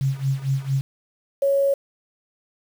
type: tone with tremolo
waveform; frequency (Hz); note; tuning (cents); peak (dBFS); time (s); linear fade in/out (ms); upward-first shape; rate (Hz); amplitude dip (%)
sine; 135.6; C#3; -38; -17; 0.01-0.81; 0; sine; 4.4; 85
type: tone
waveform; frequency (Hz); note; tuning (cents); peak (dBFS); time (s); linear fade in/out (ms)
sine; 554.4; C#5; 0; -16; 1.42-1.74; 5
effects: 7-bit